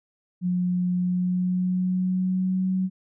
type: tone with pitch glide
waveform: sine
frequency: 179.6 to 187.01 Hz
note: F3 to F#3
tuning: +49 to +19 cents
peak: -21 dBFS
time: 0.41-2.9 s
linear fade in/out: 50 ms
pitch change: +70 cents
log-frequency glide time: 0.96-2.69 s
effects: none